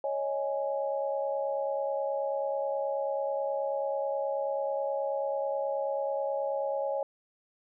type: chord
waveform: sine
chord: C# suspended second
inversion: none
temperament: just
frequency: 554.4 / 623.7 / 831.5 Hz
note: C#5 / D#5 / G#5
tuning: 0 / +4 / +2 cents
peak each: -30 / -35 / -36 dBFS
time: 0.04-7.03 s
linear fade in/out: 2 ms
effects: none